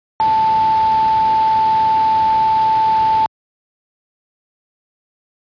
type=tone in noise; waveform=sine; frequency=880 Hz; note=A5; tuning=in tune; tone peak=-11 dBFS; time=0.2-3.26 s; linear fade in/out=0 ms; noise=pink; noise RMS=-29 dBFS; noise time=0.2-3.26 s; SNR=+15 dB; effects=high-pass 80 Hz 12 dB/octave + resampled to 11025 Hz